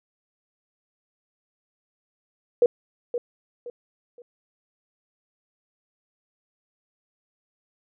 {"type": "tone with echo", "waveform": "sine", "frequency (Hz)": 482.4, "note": "B4", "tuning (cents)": -41, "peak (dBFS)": -13, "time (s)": [2.62, 2.66], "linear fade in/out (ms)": 2, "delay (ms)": 520, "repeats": 3, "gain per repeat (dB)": -10, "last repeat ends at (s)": 4.22, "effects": []}